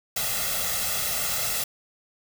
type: noise with comb filter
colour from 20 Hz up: white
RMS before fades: -27 dBFS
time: 0.16-1.64 s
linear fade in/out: 5 ms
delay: 1.5 ms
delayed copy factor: +0.75
effects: none